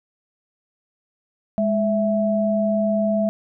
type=tone pair together; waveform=sine; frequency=207.7 / 659.3 Hz; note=G#3 / E5; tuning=0 / 0 cents; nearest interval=octave + minor sixth; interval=2000 cents; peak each=-20 dBFS; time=1.58-3.29 s; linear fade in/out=0 ms; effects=none